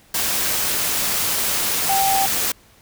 sine tone in noise, 780 Hz, G5, 9 cents flat, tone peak -17 dBFS, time 1.89-2.26 s, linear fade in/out 5 ms, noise white, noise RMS -21 dBFS, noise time 0.14-2.52 s, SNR +1 dB, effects pink hiss -52 dBFS RMS until 2.81 s

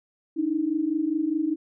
sine tone pair together, 293.7 / 318.6 Hz, D4 / D#4, 0 / +41 cents, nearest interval minor second, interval 141 cents, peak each -27 / -24 dBFS, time 0.36-1.56 s, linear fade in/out 20 ms, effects none

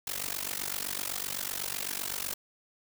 white noise with amplitude modulation, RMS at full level -31 dBFS, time 0.07-2.34 s, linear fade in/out 5 ms, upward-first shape sine, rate 47.9 Hz, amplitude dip 95%, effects none

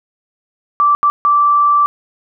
sine tone bursts at uneven times, 1167 Hz, D6, 11 cents flat, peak -8 dBFS, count 3, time 0.8-0.95 / 1.03-1.1 / 1.25-1.86 s, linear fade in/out 0 ms, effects none

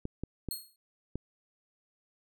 clicks, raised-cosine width 3 ms, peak -22 dBFS, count 4, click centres 0.054 / 0.236 / 0.487 / 1.156 s
10% pulse tone with exponential decay, 4283 Hz, C8, 40 cents sharp, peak -25 dBFS, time 0.51-0.76 s, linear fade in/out 2 ms, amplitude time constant 53 ms
effects none

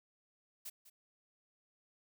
blue noise with echo, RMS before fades -45 dBFS, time 0.65-0.7 s, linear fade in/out 10 ms, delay 200 ms, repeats 1, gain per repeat -14 dB, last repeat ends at 0.9 s, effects none

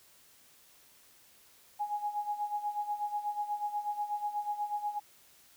sine tone with tremolo, 830.6 Hz, G#5, in tune, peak -29 dBFS, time 1.79-5 s, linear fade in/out 20 ms, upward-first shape sine, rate 8.2 Hz, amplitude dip 75%, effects white hiss -61 dBFS RMS until 5.56 s

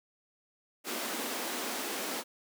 pink high-pass noise, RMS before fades -36 dBFS, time 0.84-2.24 s, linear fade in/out 50 ms, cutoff 220 Hz, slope 48 dB/octave, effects none

